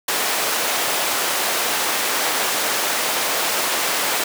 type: high-pass noise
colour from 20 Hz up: pink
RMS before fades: -21 dBFS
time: 0.08-4.24 s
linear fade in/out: 5 ms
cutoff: 530 Hz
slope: 12 dB/octave
effects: none